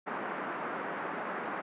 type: band-pass noise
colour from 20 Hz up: white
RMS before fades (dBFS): -37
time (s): 0.06-1.62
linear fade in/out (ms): 20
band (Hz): 190 to 1600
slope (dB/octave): 24
effects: resampled to 8000 Hz

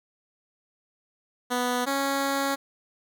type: tone pair in turn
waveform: 10% pulse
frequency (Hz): 246.9 / 275.9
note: B3 / C#4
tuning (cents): 0 / -8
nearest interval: major second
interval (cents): 192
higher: second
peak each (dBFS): -16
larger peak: neither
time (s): 1.5-1.86 / 1.86-2.56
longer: second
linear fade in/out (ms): 20
effects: none

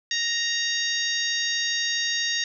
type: harmonic tone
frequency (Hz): 932.3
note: A#5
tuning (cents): 0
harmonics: 2 / 3 / 4 / 5 / 6 / 7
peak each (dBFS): -28 / -33 / -28 / -32 / -31 / -34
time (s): 0.11-2.44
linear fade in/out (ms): 2
effects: none

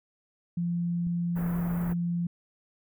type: tone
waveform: sine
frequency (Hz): 172.5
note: F3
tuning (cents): -21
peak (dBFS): -26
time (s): 0.57-2.27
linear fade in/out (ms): 5
type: clicks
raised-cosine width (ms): 5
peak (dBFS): -30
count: 2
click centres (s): 1.069 / 1.873
type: band-stop noise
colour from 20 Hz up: pink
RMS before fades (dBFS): -39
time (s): 1.35-1.94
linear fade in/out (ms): 20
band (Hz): 1700 to 14000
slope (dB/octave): 24
effects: none

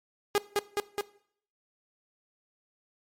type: tone with echo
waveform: sawtooth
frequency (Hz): 409.5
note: G#4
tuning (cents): -24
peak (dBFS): -18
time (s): 0.35-0.38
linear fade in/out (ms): 0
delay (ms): 210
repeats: 3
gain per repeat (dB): -2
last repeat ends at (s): 1.01
effects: noise-tail reverb RT60 0.6 s tail -19 dB re dry + MP3 64 kbps

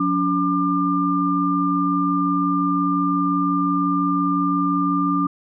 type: tone cluster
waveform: sine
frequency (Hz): 179.2 / 284.9 / 1197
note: F3 / C#4 / D6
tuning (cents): +45 / +48 / +33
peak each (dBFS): -24 / -20 / -21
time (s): 0-5.27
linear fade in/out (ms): 5
effects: none

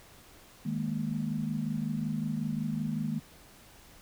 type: chord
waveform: sine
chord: D# suspended fourth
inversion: none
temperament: equal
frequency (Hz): 155.56 / 207.7 / 233.1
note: D#3 / G#3 / A#3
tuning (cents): 0 / 0 / 0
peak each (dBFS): -34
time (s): 0.65-3.2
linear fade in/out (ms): 10
effects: pink hiss -55 dBFS RMS until 4.01 s

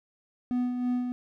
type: tone with tremolo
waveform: triangle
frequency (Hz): 247.5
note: B3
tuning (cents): +4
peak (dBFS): -22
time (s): 0.51-1.12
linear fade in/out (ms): 0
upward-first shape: sine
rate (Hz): 3.1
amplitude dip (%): 45
effects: none

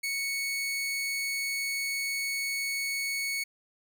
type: tone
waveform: sawtooth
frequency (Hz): 2217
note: C#7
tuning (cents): 0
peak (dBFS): -26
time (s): 0.03-3.44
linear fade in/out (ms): 10
effects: none

